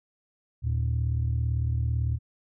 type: tone pair together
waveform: sine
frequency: 77.78 / 115.71 Hz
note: D#2 / A#2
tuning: 0 / -12 cents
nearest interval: perfect fifth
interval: 688 cents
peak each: -25 dBFS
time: 0.62-2.19 s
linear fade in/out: 50 ms
effects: tanh soft clip ceiling -19 dBFS